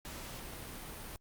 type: noise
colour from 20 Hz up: pink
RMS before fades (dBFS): -45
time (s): 0.05-1.16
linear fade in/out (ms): 0
effects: Opus 48 kbps